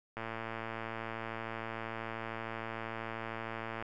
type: click train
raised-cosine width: 0.5 ms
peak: -24 dBFS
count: 414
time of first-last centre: 0.17-3.825 s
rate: 113 Hz
effects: none